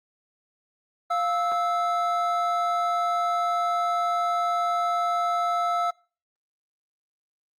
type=tone pair together; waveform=triangle; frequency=698.5 / 1311 Hz; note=F5 / E6; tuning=0 / -10 cents; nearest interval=major seventh; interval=1090 cents; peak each=-23 dBFS; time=1.1-5.91 s; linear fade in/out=10 ms; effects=noise-tail reverb RT60 0.4 s tail -25 dB re dry + Opus 32 kbps